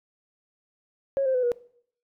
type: tone with pitch steps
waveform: sine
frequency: 547 / 524.4 / 502.8 / 482 Hz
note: C#5 / C5 / B4 / B4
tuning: -23 / +4 / +31 / -42 cents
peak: -20 dBFS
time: 1.17-1.518 s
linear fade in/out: 0 ms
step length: 87 ms
effects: noise-tail reverb RT60 0.6 s tail -21 dB re dry + tanh soft clip ceiling -16 dBFS